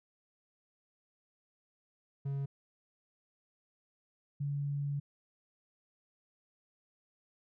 triangle / sine tone pair in turn, 138.59 / 142.57 Hz, C#3 / C#3, 0 / +49 cents, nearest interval unison, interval 49 cents, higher second, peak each -31 / -32 dBFS, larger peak first, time 2.25-2.46 / 4.4-5 s, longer second, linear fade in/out 10 ms, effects none

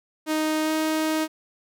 sawtooth tone with pitch glide, 311.1 to 313.8 Hz, D#4 to D#4, 0 to +15 cents, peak -18 dBFS, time 0.26-1.28 s, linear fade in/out 50 ms, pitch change +15 cents, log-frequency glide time 0.63-0.71 s, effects none

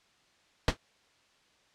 pink noise with exponential decay, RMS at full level -20 dBFS, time 0.68-0.77 s, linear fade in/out 2 ms, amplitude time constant 18 ms, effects white hiss -66 dBFS RMS until 1.74 s + low-pass 5000 Hz 12 dB/octave

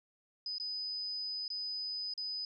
sine tone with dropouts, 4999 Hz, D#8, 7 cents sharp, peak -36 dBFS, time 0.46-2.45 s, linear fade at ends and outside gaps 2 ms, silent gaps 0.583-0.599 / 1.48-1.502 / 2.138-2.177 s, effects none

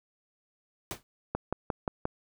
pink noise with exponential decay, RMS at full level -32 dBFS, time 0.91-1.03 s, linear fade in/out 0 ms, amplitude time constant 24 ms
click train, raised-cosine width 1 ms, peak -15 dBFS, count 5, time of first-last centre 1.35-2.054 s, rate 5.68 Hz
effects none

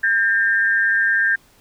sine tone pair together, 1600 / 1808.3 Hz, G6 / A6, +35 / +47 cents, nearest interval major second, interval 212 cents, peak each -16 / -19 dBFS, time 0.03-1.36 s, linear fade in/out 10 ms, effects pink hiss -54 dBFS RMS until 1.6 s

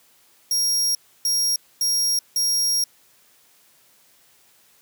sawtooth tone bursts at uneven times, 5600 Hz, F8, 4 cents sharp, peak -16 dBFS, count 4, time 0.51-0.95 / 1.25-1.56 / 1.81-2.19 / 2.36-2.84 s, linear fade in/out 2 ms, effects white hiss -57 dBFS RMS until 4.81 s + high-pass 80 Hz 12 dB/octave

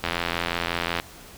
click train, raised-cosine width 0.3 ms, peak -8 dBFS, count 83, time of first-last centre 0.04-0.999 s, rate 85.5 Hz, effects pink hiss -45 dBFS RMS until 1.37 s

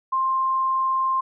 sine tone, 1054 Hz, C6, 12 cents sharp, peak -19 dBFS, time 0.12-1.21 s, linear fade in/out 10 ms, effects none

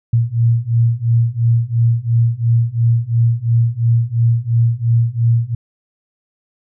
sine beating tone pair, 115.1 / 118 Hz, A#2 / A#2, -22 / +22 cents, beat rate 2.9 Hz, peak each -15 / -14 dBFS, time 0.13-5.55 s, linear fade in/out 5 ms, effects none

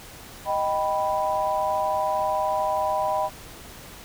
sine chord, Eb augmented, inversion none, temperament equal with one note detuned, 622.3 / 780.8 / 987.8 Hz, Eb5 / G5 / B5, 0 / -7 / 0 cents, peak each -26 dBFS, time 0.45-3.3 s, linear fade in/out 50 ms, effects pink hiss -43 dBFS RMS until 4.04 s

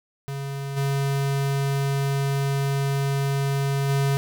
square tone with level steps, 138.59 Hz, C#3, in tune, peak -29 / -22 / -20 dBFS, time 0.28-4.17 s, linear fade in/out 0 ms, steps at 0.76 / 3.88 s, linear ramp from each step 20 ms, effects none

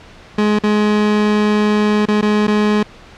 30% pulse tone with dropouts, 210.3 Hz, G#3, 22 cents sharp, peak -9 dBFS, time 0.38-2.83 s, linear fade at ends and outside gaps 5 ms, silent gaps 0.589-0.635 / 2.056-2.083 / 2.213-2.225 / 2.47-2.478 s, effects pink hiss -40 dBFS RMS until 3.17 s + low-pass 4000 Hz 12 dB/octave

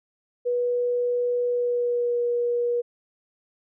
sine tone with pitch glide, 487.6 to 479.8 Hz, B4 to A#4, -22 to +50 cents, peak -21 dBFS, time 0.45-2.82 s, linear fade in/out 20 ms, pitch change -28 cents, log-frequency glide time 1.47-2.2 s, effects none

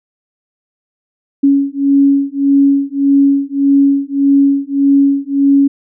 sine beating tone pair, 277.5 / 279.2 Hz, C#4 / C#4, +2 / +13 cents, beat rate 1.7 Hz, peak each -11 dBFS, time 1.43-5.68 s, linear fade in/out 10 ms, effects none

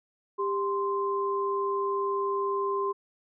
sine tone pair together, 397.1 / 1043 Hz, G4 / C6, +22 / -6 cents, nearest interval octave + perfect fourth, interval 1672 cents, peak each -28 / -29 dBFS, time 0.38-2.93 s, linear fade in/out 20 ms, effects none

